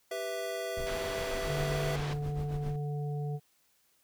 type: chord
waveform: square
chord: E minor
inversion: first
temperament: equal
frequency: 392 / 493.9 / 659.3 Hz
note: G4 / B4 / E5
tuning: 0 / 0 / 0 cents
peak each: -41 / -40 / -37 dBFS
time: 0.11-1.96 s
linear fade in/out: 5 ms
type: noise with tremolo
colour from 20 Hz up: brown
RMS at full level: -38 dBFS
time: 0.77-2.76 s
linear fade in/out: 2 ms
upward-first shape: sine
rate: 7.5 Hz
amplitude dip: 70%
type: band-pass noise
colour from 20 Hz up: pink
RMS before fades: -41 dBFS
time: 0.86-2.14 s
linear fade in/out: 10 ms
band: 290 to 4000 Hz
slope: 12 dB/octave
type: harmonic tone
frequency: 146.3 Hz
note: D3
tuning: 6 cents flat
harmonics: 1 / 3 / 5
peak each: -32 / -42 / -46 dBFS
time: 1.46-3.4 s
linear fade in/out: 50 ms
effects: white hiss -70 dBFS RMS until 4.03 s